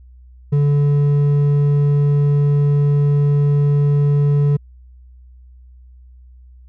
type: tone with hard clipping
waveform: sine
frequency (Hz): 144.3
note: D3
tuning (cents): -30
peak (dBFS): -13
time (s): 0.52-4.57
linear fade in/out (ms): 10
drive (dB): 5
effects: added 62 Hz sine -40 dBFS peak until 6.68 s